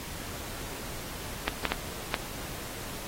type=clicks; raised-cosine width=0.3 ms; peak=-9 dBFS; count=4; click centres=1.48 / 1.653 / 1.72 / 2.142 s; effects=pink hiss -40 dBFS RMS until 3.07 s + AAC 48 kbps